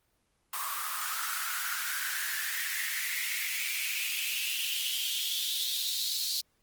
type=noise with high-pass filter sweep; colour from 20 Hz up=white; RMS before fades=-33 dBFS; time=0.53-6.41 s; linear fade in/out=5 ms; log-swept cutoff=1100 to 4300 Hz; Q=5.8; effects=pink hiss -73 dBFS RMS until 6.62 s + Opus 24 kbps